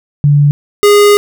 sine / square tone pair in turn, 144.9 / 411.4 Hz, D3 / G#4, -23 / -16 cents, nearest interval octave + tritone, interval 1807 cents, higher second, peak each -4 dBFS, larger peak neither, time 0.24-0.51 / 0.83-1.17 s, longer second, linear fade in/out 0 ms, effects none

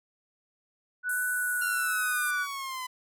sine tone with vibrato, 1480 Hz, F#6, in tune, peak -27 dBFS, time 1.03-2.47 s, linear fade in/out 50 ms, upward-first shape triangle, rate 1.2 Hz, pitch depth 13 cents each way
white band-pass noise, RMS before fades -37 dBFS, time 1.09-2.31 s, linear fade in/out 5 ms, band 8200 to 12000 Hz, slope 48 dB/octave
sawtooth linear sweep, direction down, 1396.9 to 1005 Hz, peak -30 dBFS, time 1.61-2.87 s, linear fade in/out 10 ms
effects none

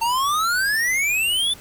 square exponential sweep, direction up, 900 to 3560 Hz, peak -19 dBFS, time 0.01-1.54 s, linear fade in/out 10 ms, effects pink hiss -44 dBFS RMS until 1.6 s

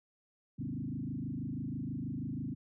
sine tone with frequency modulation, 196 Hz, G3, in tune, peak -35 dBFS, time 0.58-2.55 s, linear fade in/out 20 ms, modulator 26.2 Hz, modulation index 3.3, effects none

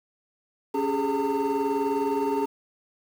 triangle tone cluster, 278.5 / 403.5 / 423 / 907 Hz, C#4 / G#4 / G#4 / A#5, +8 / -50 / +32 / -48 cents, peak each -26 dBFS, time 0.74-2.46 s, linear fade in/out 10 ms, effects tanh soft clip ceiling -15 dBFS + 8-bit

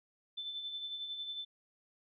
sine tone with tremolo, 3527 Hz, A7, 3 cents sharp, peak -37 dBFS, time 0.37-1.45 s, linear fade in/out 10 ms, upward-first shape sine, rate 11 Hz, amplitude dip 45%, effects none

